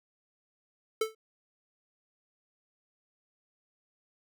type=tone with exponential decay; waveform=square; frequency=440 Hz; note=A4; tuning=in tune; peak=-24 dBFS; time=1.01-1.15 s; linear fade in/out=5 ms; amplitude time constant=30 ms; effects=none